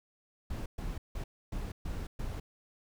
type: noise bursts at uneven times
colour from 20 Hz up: brown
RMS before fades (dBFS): -37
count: 6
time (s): 0.5-0.66 / 0.78-0.98 / 1.15-1.24 / 1.52-1.72 / 1.85-2.07 / 2.19-2.4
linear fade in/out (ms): 5
effects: none